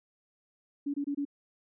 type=tone bursts; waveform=sine; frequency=284.7 Hz; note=C#4; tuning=46 cents sharp; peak=-29 dBFS; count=4; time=0.86-1.252 s; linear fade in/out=10 ms; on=80 ms; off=24 ms; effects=none